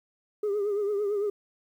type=tone with vibrato; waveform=sine; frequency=409.6 Hz; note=G#4; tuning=24 cents flat; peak=-23 dBFS; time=0.43-1.3 s; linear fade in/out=5 ms; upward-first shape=triangle; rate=8.9 Hz; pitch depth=76 cents each way; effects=tanh soft clip ceiling -23 dBFS + 10-bit